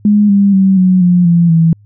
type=tone with pitch steps; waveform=sine; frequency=207.7 / 199.7 / 192.01 / 184.61 / 177.5 / 170.67 / 164.09 Hz; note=G#3 / G3 / G3 / F#3 / F3 / F3 / E3; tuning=0 / +32 / -36 / -4 / +28 / -40 / -8 cents; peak=-5 dBFS; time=0.05-1.73 s; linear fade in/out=2 ms; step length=240 ms; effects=added 103 Hz sine -40 dBFS peak until 1.85 s